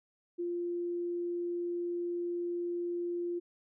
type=tone; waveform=sine; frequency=348 Hz; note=F4; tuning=6 cents flat; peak=-32 dBFS; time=0.38-3.4 s; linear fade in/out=20 ms; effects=none